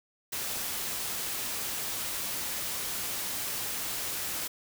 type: noise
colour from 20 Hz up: white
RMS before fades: -34 dBFS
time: 0.32-4.48 s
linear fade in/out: 10 ms
effects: none